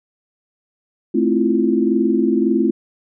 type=chord; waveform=sine; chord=F major seventh; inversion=first; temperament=just; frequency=218.3 / 261.9 / 327.4 / 349.2 Hz; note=A3 / C4 / E4 / F4; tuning=-13 / +2 / -12 / 0 cents; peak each=-19 dBFS; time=1.14-2.71 s; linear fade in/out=10 ms; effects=none